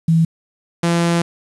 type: tone pair in turn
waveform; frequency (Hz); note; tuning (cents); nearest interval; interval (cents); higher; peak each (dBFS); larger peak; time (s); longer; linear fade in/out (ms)
sine / sawtooth; 163.7 / 170.16; E3 / F3; -12 / -45; minor second; 67; second; -10; neither; 0.08-0.25 / 0.83-1.22; second; 5
effects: resampled to 24000 Hz + 7-bit